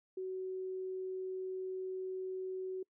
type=tone; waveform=sine; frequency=374.6 Hz; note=F#4; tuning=21 cents sharp; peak=-37 dBFS; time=0.17-2.83 s; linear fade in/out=5 ms; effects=noise-tail reverb RT60 0.1 s tail -26 dB re dry